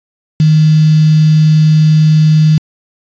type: tone with quantisation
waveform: sine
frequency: 155.2 Hz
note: D#3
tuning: 4 cents flat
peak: -4 dBFS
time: 0.4-2.58 s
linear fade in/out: 2 ms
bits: 4
effects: resampled to 16000 Hz